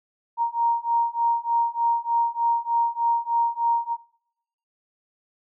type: beating tone pair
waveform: sine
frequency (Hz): 932.3 / 935.6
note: A#5 / A#5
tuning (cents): 0 / +6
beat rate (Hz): 3.3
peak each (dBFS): -23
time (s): 0.37-3.97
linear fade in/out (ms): 50
effects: noise-tail reverb RT60 0.8 s tail -22 dB re dry